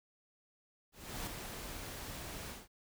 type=noise with ADSR envelope; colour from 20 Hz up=pink; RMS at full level=-40 dBFS; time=0.92-2.68 s; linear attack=350 ms; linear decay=5 ms; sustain=-5 dB; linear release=180 ms; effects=none